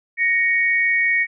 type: tone pair together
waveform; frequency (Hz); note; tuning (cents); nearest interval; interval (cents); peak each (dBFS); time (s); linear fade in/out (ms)
sine; 1874 / 2229; A#6 / C#7; +9 / +9; minor third; 300; -18; 0.17-1.27; 50
effects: none